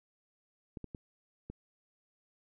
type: clicks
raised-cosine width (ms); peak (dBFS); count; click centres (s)
3; -29; 4; 0.772 / 0.843 / 0.948 / 1.5
effects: none